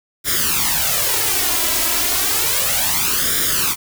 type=noise with flanger; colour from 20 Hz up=white; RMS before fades=-18 dBFS; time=0.24-3.76 s; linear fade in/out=50 ms; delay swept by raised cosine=0.56 to 3.06 ms; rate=0.32 Hz; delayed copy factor=+0.75; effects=none